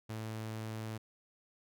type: tone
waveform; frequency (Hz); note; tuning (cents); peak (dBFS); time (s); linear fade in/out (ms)
sawtooth; 110.1; A2; +2; -35; 0.09-0.98; 10
effects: none